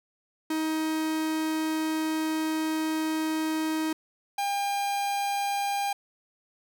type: tone pair in turn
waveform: 45% pulse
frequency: 315.2 / 803.3 Hz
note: D#4 / G5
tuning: +23 / +42 cents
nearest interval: octave + major third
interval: 1619 cents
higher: second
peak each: -26 dBFS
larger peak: neither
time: 0.5-3.93 / 4.38-5.93 s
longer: first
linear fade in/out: 5 ms
effects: none